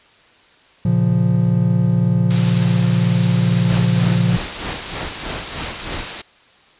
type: chord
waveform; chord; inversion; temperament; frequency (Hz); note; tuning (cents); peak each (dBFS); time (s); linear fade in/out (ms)
triangle; Bb minor; none; equal; 116.54 / 138.59 / 174.61; Bb2 / Db3 / F3; 0 / 0 / 0; -15 / -18 / -14; 0.85-4.37; 5
type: noise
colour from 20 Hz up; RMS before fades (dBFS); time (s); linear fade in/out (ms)
white; -26; 2.3-6.22; 10
type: noise with tremolo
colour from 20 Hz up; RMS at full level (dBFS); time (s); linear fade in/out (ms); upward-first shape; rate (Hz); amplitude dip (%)
pink; -25; 3.68-6.06; 20; sine; 3.2; 85
effects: white hiss -50 dBFS RMS until 6.79 s + resampled to 8000 Hz